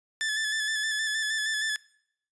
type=tone with vibrato; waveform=sawtooth; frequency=1741 Hz; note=A6; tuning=19 cents flat; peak=-23 dBFS; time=0.21-1.76 s; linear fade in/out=0 ms; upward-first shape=square; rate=6.4 Hz; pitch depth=27 cents each way; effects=noise-tail reverb RT60 0.7 s tail -23 dB re dry + resampled to 22050 Hz